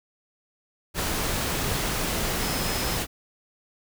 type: tone in noise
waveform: sine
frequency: 5130 Hz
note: E8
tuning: 48 cents flat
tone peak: -36 dBFS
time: 2.39-2.99 s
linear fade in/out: 50 ms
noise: pink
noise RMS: -27 dBFS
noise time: 0.94-3.07 s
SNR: -12 dB
effects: none